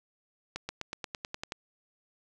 accelerating click train, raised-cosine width 0.2 ms, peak -18 dBFS, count 10, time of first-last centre 0.56-1.521 s, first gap 130 ms, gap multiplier 0.95, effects none

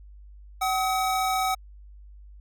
square tone pair together, 757.5 / 1274 Hz, F#5 / D#6, +40 / +41 cents, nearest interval major sixth, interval 901 cents, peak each -25 / -29 dBFS, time 0.61-1.55 s, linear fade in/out 10 ms, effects added 50 Hz sine -44 dBFS peak until 2.4 s

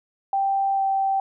sine tone with pitch glide, 784 to 778.1 Hz, G5 to G5, 0 to -13 cents, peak -19 dBFS, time 0.33-1.2 s, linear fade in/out 2 ms, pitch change -13 cents, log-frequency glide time 0.75-0.81 s, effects none

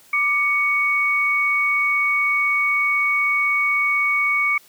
sine tone pair together, 1182 / 2231 Hz, D6 / C#7, +11 / +11 cents, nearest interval major seventh, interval 1100 cents, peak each -24 / -17 dBFS, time 0.13-4.58 s, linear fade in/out 5 ms, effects white hiss -51 dBFS RMS until 4.68 s + high-pass 60 Hz 12 dB/octave

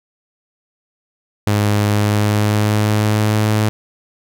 sawtooth tone with pitch glide, 103.83 to 107.37 Hz, G#2 to A2, 0 to -42 cents, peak -9 dBFS, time 1.47-3.69 s, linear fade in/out 0 ms, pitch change +58 cents, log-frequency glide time 1.85-3.46 s, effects none

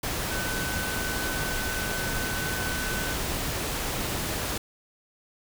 sine tone in noise, 1513 Hz, F#6, 38 cents sharp, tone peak -33 dBFS, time 0.31-3.14 s, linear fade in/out 5 ms, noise pink, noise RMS -30 dBFS, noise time 0.03-4.58 s, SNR -6 dB, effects none

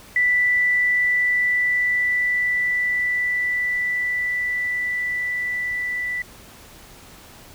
sine tone with level ramp, 1975.5 Hz, B6, in tune, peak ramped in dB -15 to -23 dBFS, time 0.16-6.22 s, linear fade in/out 2 ms, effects pink hiss -45 dBFS RMS until 7.54 s

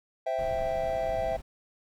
triangle chord, C major, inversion none, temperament equal, 523.3 / 659.3 / 784 Hz, C5 / E5 / G5, 0 / 0 / 0 cents, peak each -32 / -27 / -32 dBFS, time 0.26-1.37 s, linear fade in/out 10 ms
brown noise, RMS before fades -40 dBFS, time 0.38-1.42 s, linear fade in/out 10 ms
effects none

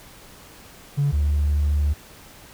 triangle tone pair in turn, 142.6 / 73.26 Hz, C#3 / D2, +49 / -4 cents, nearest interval octave, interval 1153 cents, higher first, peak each -14 dBFS, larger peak neither, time 0.97-1.12 / 1.12-1.94 s, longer second, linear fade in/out 20 ms, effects tanh soft clip ceiling -14 dBFS + pink hiss -46 dBFS RMS until 2.53 s

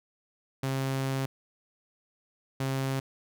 sawtooth tone pair in turn, 134.2 / 134.2 Hz, C3 / C3, +44 / +44 cents, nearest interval unison, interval 0 cents, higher neither, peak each -24 dBFS, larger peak neither, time 0.63-1.26 / 2.6-3 s, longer first, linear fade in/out 5 ms, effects none

